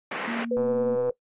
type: band-pass noise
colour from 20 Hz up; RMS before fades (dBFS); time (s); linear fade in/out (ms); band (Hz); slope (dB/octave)
white; -32; 0.11-0.45; 5; 200 to 2300; 24
type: tone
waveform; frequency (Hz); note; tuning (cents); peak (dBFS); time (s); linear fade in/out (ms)
sine; 233.1; A#3; 0; -29; 0.27-0.96; 10
type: tone with vibrato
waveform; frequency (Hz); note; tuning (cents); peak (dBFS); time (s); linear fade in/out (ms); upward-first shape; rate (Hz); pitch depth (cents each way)
sine; 493.5; B4; -1; -22; 0.51-1.11; 5; sine; 17; 14
type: click train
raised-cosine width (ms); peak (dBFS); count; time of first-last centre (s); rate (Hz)
1; -23; 67; 0.57-1.094; 126
effects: noise-tail reverb RT60 0.1 s tail -19 dB re dry + resampled to 8000 Hz